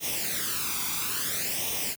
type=noise with flanger; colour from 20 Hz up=white; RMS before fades=-30 dBFS; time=0-1.96 s; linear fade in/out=50 ms; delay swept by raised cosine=0.33 to 0.86 ms; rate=0.59 Hz; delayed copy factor=+0.7; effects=high-pass 80 Hz 12 dB/octave